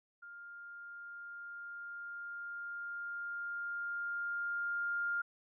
sine tone with level ramp, 1404 Hz, F6, 9 cents sharp, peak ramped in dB -48 to -32 dBFS, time 0.22-5.22 s, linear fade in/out 10 ms, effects none

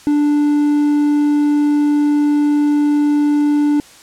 triangle tone, 293.7 Hz, D4, in tune, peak -9 dBFS, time 0.07-3.8 s, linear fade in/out 0 ms, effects white hiss -42 dBFS RMS until 4.02 s + low-pass 9000 Hz 12 dB/octave

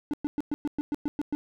triangle tone bursts, 293.7 Hz, D4, in tune, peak -23 dBFS, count 10, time 0.11-1.35 s, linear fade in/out 0 ms, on 25 ms, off 110 ms, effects none

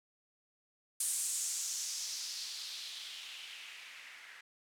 violet noise with low-pass filter sweep, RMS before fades -41 dBFS, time 1-4.41 s, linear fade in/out 5 ms, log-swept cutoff 9200 to 1800 Hz, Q 2.5, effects none

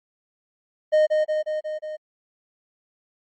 triangle tone with echo, 616 Hz, D#5, 17 cents flat, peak -12 dBFS, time 0.92-1.07 s, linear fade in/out 20 ms, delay 180 ms, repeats 5, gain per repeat -3 dB, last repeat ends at 1.97 s, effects MP3 32 kbps

